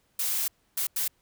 blue noise bursts at uneven times, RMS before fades -28 dBFS, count 3, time 0.19-0.48 / 0.77-0.87 / 0.96-1.08 s, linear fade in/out 5 ms, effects pink hiss -69 dBFS RMS until 1.21 s

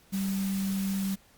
sine tone in noise, 194.2 Hz, G3, 16 cents flat, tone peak -27 dBFS, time 0.12-1.16 s, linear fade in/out 20 ms, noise white, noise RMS -41 dBFS, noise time 0.12-1.16 s, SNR +11 dB, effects pink hiss -60 dBFS RMS until 1.37 s + Opus 48 kbps

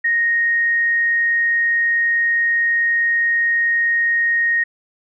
sine tone, 1864.7 Hz, A#6, in tune, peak -14 dBFS, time 0.04-4.64 s, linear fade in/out 10 ms, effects none

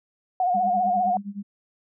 sine tone with vibrato, 725 Hz, F#5, 35 cents flat, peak -19 dBFS, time 0.4-1.17 s, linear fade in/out 2 ms, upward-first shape sine, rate 15 Hz, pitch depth 59 cents each way
sine tone with tremolo, 201.4 Hz, G3, 47 cents sharp, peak -28 dBFS, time 0.54-1.43 s, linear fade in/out 10 ms, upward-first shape sine, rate 9.7 Hz, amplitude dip 90%
effects none

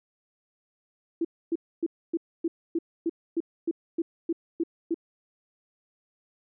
sine tone bursts, 333 Hz, E4, 18 cents sharp, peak -23 dBFS, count 13, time 1.21-4.944 s, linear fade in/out 5 ms, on 38 ms, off 270 ms, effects none

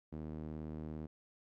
sawtooth tone with band-pass filter, 77.6 Hz, D#2, 4 cents flat, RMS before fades -44 dBFS, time 0.12-1.07 s, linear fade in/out 10 ms, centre 250 Hz, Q 1.1, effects none

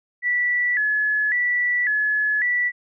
sine tone with vibrato, 1828 Hz, A#6, 34 cents flat, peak -18 dBFS, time 0.22-2.72 s, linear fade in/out 50 ms, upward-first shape square, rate 0.91 Hz, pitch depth 120 cents each way, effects none

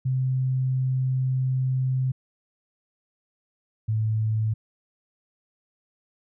sine tone pair in turn, 130 / 109.55 Hz, C3 / A2, -11 / -7 cents, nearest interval minor third, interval 296 cents, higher first, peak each -21 dBFS, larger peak neither, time 0.05-2.12 / 3.88-4.54 s, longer first, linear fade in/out 10 ms, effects none

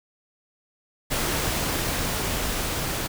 pink noise with level ramp, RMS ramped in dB -25 to -28 dBFS, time 1.1-3.08 s, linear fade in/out 20 ms, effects none

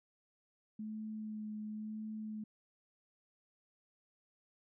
sine tone with vibrato, 214.9 Hz, A3, 41 cents flat, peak -40 dBFS, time 0.79-2.44 s, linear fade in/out 5 ms, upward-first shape sine, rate 0.96 Hz, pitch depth 15 cents each way, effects none

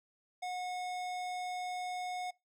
sine tone with hard clipping, 727 Hz, F#5, 31 cents flat, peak -38 dBFS, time 0.42-2.31 s, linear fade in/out 10 ms, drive 17 dB, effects noise-tail reverb RT60 0.2 s tail -22 dB re dry

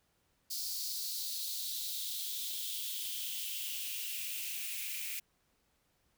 blue noise with high-pass filter sweep, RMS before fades -39 dBFS, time 0.5-5.2 s, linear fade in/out 10 ms, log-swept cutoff 4700 to 2300 Hz, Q 4.4, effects pink hiss -75 dBFS RMS until 6.17 s

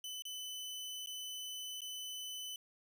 sawtooth tone with dropouts, 3012 Hz, F#7, 30 cents sharp, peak -39 dBFS, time 0.04-2.56 s, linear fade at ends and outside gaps 2 ms, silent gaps 0.222-0.252 / 1.061-1.071 / 1.807-1.817 s, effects none

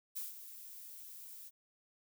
violet noise with ADSR envelope, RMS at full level -40 dBFS, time 0.15-1.51 s, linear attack 20 ms, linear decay 160 ms, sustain -11 dB, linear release 38 ms, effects none

